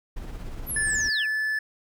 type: noise with tremolo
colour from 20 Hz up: brown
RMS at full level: -34 dBFS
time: 0.16-1.1 s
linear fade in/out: 10 ms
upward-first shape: sine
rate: 17 Hz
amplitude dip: 35%
type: linear sweep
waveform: sine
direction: down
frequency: 12000 to 2217 Hz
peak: -27 dBFS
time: 0.66-1.27 s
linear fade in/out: 50 ms
type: tone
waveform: triangle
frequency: 1738 Hz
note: A6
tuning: 22 cents flat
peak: -22 dBFS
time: 0.76-1.59 s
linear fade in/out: 5 ms
effects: none